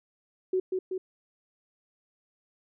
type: tone with echo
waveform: sine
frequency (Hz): 373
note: F#4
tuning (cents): +14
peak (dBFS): -23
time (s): 0.53-0.6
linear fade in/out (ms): 5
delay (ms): 190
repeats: 2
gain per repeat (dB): -3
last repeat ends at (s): 0.98
effects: none